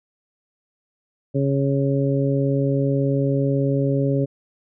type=harmonic tone; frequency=138.2 Hz; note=C#3; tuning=5 cents flat; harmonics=1 / 2 / 3 / 4; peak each=-20 / -23 / -25 / -26 dBFS; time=1.34-4.26 s; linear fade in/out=20 ms; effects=none